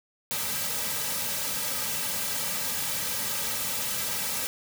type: noise with comb filter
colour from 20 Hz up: white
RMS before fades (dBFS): -30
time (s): 0.31-4.47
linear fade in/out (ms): 0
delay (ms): 2.8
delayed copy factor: -1
effects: none